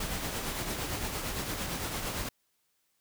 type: noise with tremolo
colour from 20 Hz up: pink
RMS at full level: -33 dBFS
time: 0-2.29 s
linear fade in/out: 5 ms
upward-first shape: triangle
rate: 8.8 Hz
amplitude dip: 45%
effects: white hiss -75 dBFS RMS until 3 s